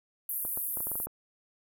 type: band-pass noise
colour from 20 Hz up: pink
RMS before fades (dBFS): -34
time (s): 0.29-1.06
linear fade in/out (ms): 2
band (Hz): 11000 to 15000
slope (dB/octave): 48
type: clicks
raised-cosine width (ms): 1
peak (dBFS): -28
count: 9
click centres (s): 0.451 / 0.574 / 0.772 / 0.805 / 0.87 / 0.916 / 0.955 / 1.001 / 1.07
effects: none